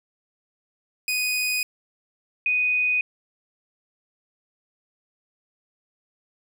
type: tone pair in turn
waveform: sawtooth / sine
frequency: 2489 / 2489 Hz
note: D#7 / D#7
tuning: 0 / 0 cents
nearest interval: unison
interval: 0 cents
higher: neither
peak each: -19 dBFS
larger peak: neither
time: 1.08-1.63 / 2.46-3.01 s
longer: neither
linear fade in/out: 2 ms
effects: none